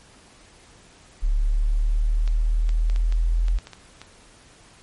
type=linear sweep; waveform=sine; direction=up; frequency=35.63 to 42.32 Hz; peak=-17 dBFS; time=1.22-3.59 s; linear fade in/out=20 ms
type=clicks; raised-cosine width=0.2 ms; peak=-21 dBFS; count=10; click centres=2.277 / 2.692 / 2.899 / 2.961 / 3.124 / 3.483 / 3.587 / 3.671 / 3.733 / 4.016 s
effects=pink hiss -51 dBFS RMS until 4.82 s + MP3 48 kbps